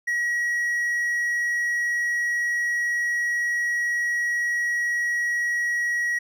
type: tone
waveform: triangle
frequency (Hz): 1911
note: A#6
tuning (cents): +43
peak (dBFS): -20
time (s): 0.07-6.19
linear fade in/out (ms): 10
effects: none